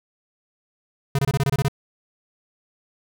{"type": "tone bursts", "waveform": "square", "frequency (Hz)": 138.59, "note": "C#3", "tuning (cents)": 0, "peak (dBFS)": -18, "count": 9, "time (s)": [1.15, 1.683], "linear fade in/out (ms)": 2, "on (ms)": 37, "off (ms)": 25, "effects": []}